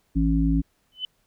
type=harmonic tone; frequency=55 Hz; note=A1; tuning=in tune; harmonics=1 / 3 / 5; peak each=-22 / -24 / -22 dBFS; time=0.15-0.62 s; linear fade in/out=20 ms
type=tone with exponential growth; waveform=sine; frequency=3020 Hz; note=F#7; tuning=35 cents sharp; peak=-23 dBFS; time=0.92-1.05 s; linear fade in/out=2 ms; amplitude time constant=27 ms
effects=pink hiss -68 dBFS RMS until 1.26 s